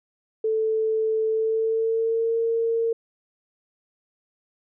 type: tone with pitch glide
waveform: sine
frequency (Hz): 440 to 457.6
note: A4 to A#4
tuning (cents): 0 to -32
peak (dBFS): -20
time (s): 0.44-2.93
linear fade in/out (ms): 5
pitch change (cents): +68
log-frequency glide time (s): 1.27-2.37
effects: none